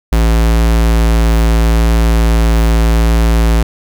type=tone; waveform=square; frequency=56.2 Hz; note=A1; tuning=37 cents sharp; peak=-8 dBFS; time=0.12-3.63 s; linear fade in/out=5 ms; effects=none